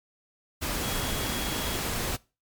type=tone in noise; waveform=sine; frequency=3322 Hz; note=G#7; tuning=in tune; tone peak=-39 dBFS; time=0.82-1.78 s; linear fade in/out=20 ms; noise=pink; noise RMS=-30 dBFS; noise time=0.61-2.17 s; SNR=-12 dB; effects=noise-tail reverb RT60 0.3 s tail -23 dB re dry + MP3 96 kbps